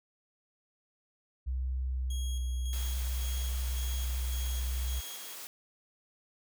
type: tone with pitch glide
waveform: sine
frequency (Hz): 64.2 to 62.73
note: C2 to B1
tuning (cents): -32 to +28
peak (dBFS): -30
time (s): 1.46-5.01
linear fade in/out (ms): 20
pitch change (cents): -40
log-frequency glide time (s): 1.91-2.43
type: tone with tremolo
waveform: 20% pulse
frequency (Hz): 3284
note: G#7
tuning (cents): -20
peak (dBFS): -38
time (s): 2.1-5.35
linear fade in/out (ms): 5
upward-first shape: square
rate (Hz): 1.8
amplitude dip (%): 50
type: high-pass noise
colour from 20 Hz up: white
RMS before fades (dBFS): -44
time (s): 2.73-5.47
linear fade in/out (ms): 0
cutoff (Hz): 310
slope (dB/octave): 12
effects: none